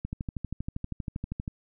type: click train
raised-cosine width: 5 ms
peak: -20 dBFS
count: 19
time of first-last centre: 0.05-1.479 s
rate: 12.6 Hz
effects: none